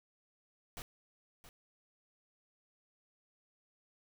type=noise with echo; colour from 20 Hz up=pink; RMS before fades=-45 dBFS; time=0.77-0.82 s; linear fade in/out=0 ms; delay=670 ms; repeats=1; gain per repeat=-11 dB; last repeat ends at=1.49 s; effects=none